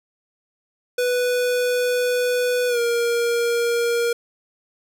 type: tone with pitch glide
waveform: square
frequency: 493.9 to 471.1 Hz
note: B4 to A#4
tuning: 0 to +18 cents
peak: -19 dBFS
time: 0.98-4.13 s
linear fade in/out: 5 ms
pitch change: -82 cents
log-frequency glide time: 2.68-2.79 s
effects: none